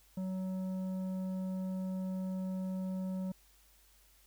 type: tone with tanh clipping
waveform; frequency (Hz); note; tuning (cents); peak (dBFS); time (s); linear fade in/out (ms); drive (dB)
sine; 187.2; F#3; +20; -36; 0.17-3.32; 5; 9
effects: added 50 Hz sine -66 dBFS peak until 4.26 s + white hiss -66 dBFS RMS until 4.26 s